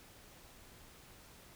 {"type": "silence", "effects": ["pink hiss -58 dBFS RMS until 1.55 s"]}